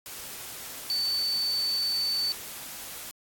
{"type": "tone in noise", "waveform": "sine", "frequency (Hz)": 4522, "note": "C#8", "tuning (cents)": 34, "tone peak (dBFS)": -25, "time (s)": [0.9, 2.32], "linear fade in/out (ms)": 0, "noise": "white", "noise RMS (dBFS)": -40, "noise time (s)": [0.06, 3.11], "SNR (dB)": 12, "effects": ["AAC 64 kbps"]}